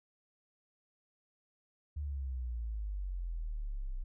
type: exponential sweep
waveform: sine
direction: down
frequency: 75.2 to 30.7 Hz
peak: -35 dBFS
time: 1.96-4.04 s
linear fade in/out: 10 ms
effects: none